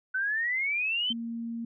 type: exponential sweep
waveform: sine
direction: up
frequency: 1501 to 3136 Hz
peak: -26 dBFS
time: 0.14-1.13 s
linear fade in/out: 10 ms
type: tone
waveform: sine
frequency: 231.5 Hz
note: A#3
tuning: 12 cents flat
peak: -32 dBFS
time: 1.1-1.65 s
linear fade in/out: 5 ms
effects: none